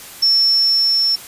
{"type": "tone with level ramp", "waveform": "sine", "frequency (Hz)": 5400, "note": "E8", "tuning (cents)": 41, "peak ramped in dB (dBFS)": [-10, -13], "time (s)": [0.22, 1.16], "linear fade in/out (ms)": 10, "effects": ["white hiss -36 dBFS RMS until 1.27 s", "resampled to 32000 Hz"]}